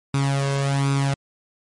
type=tone with flanger; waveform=sawtooth; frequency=138.59 Hz; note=C#3; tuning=in tune; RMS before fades=-21 dBFS; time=0.14-1.14 s; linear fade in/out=2 ms; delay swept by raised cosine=0.81 to 1.91 ms; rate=1.3 Hz; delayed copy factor=+0.7; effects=MP3 48 kbps